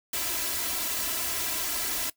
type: noise with comb filter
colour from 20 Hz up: white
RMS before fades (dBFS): -30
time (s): 0.13-2.1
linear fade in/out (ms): 5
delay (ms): 3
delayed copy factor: +0.85
effects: noise-tail reverb RT60 0.1 s tail -19 dB re dry